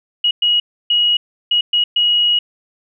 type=tone bursts at uneven times; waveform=sine; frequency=2900 Hz; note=F#7; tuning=35 cents flat; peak=-11 dBFS; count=6; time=0.24-0.31 / 0.42-0.6 / 0.9-1.17 / 1.51-1.61 / 1.73-1.84 / 1.96-2.39 s; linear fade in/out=5 ms; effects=none